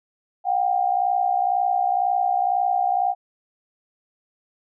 sine tone pair together, 722 / 784 Hz, F#5 / G5, -43 / 0 cents, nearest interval minor second, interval 143 cents, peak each -21 dBFS, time 0.44-3.15 s, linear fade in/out 50 ms, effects none

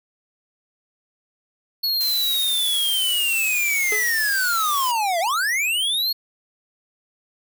square linear two-way sweep, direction down then up, 4372 to 647 to 4372 Hz, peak -20 dBFS, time 1.83-6.13 s, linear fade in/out 10 ms, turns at 5.2 s
blue noise, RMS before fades -29 dBFS, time 2-4.92 s, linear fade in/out 10 ms
45% pulse tone with exponential decay, 425.1 Hz, G#4, 40 cents sharp, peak -23 dBFS, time 3.92-4.14 s, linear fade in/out 2 ms, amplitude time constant 47 ms
effects none

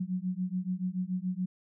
sine beating tone pair, 180 / 187 Hz, F#3 / F#3, -47 / +19 cents, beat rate 7 Hz, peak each -33 / -33 dBFS, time 0-1.46 s, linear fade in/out 10 ms, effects none

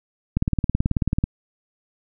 click train, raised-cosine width 5 ms, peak -7 dBFS, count 17, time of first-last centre 0.37-1.24 s, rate 18.4 Hz, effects none

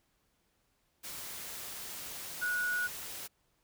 sine tone in noise, 1462 Hz, F#6, 21 cents flat, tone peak -30 dBFS, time 2.41-2.88 s, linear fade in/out 20 ms, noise white, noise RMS -43 dBFS, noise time 1.03-3.28 s, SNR +10 dB, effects pink hiss -75 dBFS RMS until 3.63 s

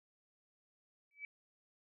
sine tone with exponential growth, 2296 Hz, D7, 40 cents flat, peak -39 dBFS, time 1.11-1.25 s, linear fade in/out 1 ms, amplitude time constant 29 ms, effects none

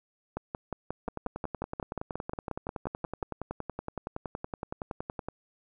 two click trains, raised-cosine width 1 ms, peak -20 / -19 dBFS, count 46 / 17, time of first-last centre 1.08-5.286 / 0.37-3.227 s, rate 10.7 / 5.6 Hz, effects none

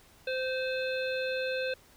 harmonic tone with a mistuned harmonic, 518 Hz, C5, 17 cents flat, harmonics 1 / 3 / 5 / 7 / 8, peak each -31 / -37 / -38 / -43 / -44 dBFS, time 0.27-1.74 s, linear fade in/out 5 ms, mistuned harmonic 7, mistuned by -25 cents, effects pink hiss -59 dBFS RMS until 1.96 s

